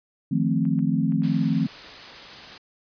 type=chord; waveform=sine; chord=F dominant seventh; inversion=third; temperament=equal with one note detuned; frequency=155.56 / 174.61 / 219.1 / 261.6 Hz; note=Eb3 / F3 / A3 / C4; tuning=0 / 0 / -7 / 0 cents; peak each=-25 dBFS; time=0.31-1.67 s; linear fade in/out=10 ms
type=clicks; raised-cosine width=0.5 ms; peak=-34 dBFS; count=5; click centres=0.653 / 0.791 / 1.122 / 1.221 / 1.863 s
type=noise; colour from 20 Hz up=white; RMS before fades=-40 dBFS; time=1.23-2.58 s; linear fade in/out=5 ms
effects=resampled to 11025 Hz